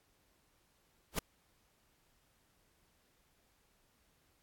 pink noise with exponential growth, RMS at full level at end -28 dBFS, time 1.12-1.19 s, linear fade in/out 5 ms, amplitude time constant 15 ms, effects pink hiss -73 dBFS RMS until 4.42 s + AAC 64 kbps

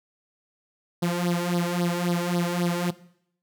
sawtooth tone with flanger, 174.61 Hz, F3, in tune, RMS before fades -25 dBFS, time 1.02-2.91 s, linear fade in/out 10 ms, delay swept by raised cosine 0.2 to 2.2 ms, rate 3.7 Hz, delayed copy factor +0.8, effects noise-tail reverb RT60 0.7 s tail -19 dB re dry

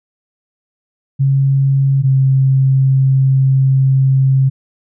sine tone pair in turn, 136.5 / 133.77 Hz, C#3 / C3, -26 / +39 cents, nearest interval unison, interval 35 cents, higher first, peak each -9 / -8 dBFS, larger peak second, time 1.19-2.03 / 2.03-4.5 s, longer second, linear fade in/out 20 ms, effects none

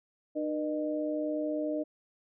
sine tone cluster, 303 / 480.7 / 611 Hz, D#4 / B4 / D#5, -46 / -47 / -32 cents, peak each -32 / -39 / -33 dBFS, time 0.35-1.84 s, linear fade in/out 20 ms, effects none

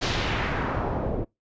pink noise with low-pass filter sweep, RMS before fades -27 dBFS, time 0.01-1.25 s, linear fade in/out 20 ms, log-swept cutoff 5000 to 450 Hz, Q 1.3, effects noise-tail reverb RT60 0.2 s tail -24 dB re dry + resampled to 16000 Hz

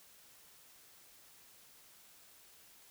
silence, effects white hiss -61 dBFS RMS until 2.9 s

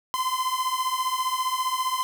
45% pulse beating tone pair, 1022 / 1037 Hz, C6 / C6, -41 / -16 cents, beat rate 15 Hz, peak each -27 dBFS, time 0.14-2.03 s, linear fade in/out 0 ms, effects 8-bit

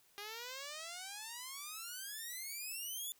5% pulse exponential sweep, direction up, 401.5 to 3520 Hz, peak -33 dBFS, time 0.18-3.12 s, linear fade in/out 0 ms, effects white hiss -69 dBFS RMS until 3.19 s

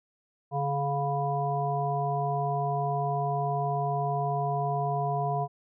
harmonic tone with a mistuned harmonic, 140.9 Hz, C#3, 29 cents sharp, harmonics 1 / 3 / 5 / 7, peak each -30 / -35 / -29 / -34 dBFS, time 0.51-5.48 s, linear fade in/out 50 ms, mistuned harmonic 1, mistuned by +20 cents, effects none

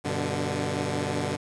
10% pulse chord, G major, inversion none, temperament equal with one note detuned, 96.15 / 123.47 / 146.83 Hz, G2 / B2 / D3, -33 / 0 / 0 cents, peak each -23 / -24 / -22 dBFS, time 0.04-1.37 s, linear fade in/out 20 ms, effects resampled to 22050 Hz + 8-bit

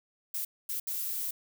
violet noise bursts at uneven times, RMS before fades -34 dBFS, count 3, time 0.34-0.45 / 0.69-0.8 / 0.87-1.31 s, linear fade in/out 5 ms, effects none

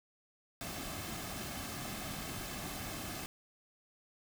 pink noise with comb filter, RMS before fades -42 dBFS, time 0.61-3.26 s, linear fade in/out 0 ms, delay 2.1 ms, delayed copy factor -0.5, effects none

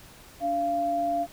sine tone pair together, 289.7 / 689 Hz, D4 / F5, -24 / -24 cents, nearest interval octave + minor third, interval 1500 cents, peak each -33 / -24 dBFS, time 0.4-1.27 s, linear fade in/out 50 ms, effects pink hiss -50 dBFS RMS until 1.32 s

